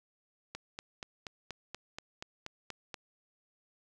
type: click train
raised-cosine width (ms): 0.2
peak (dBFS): -23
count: 11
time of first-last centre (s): 0.55-2.942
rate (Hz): 4.18
effects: none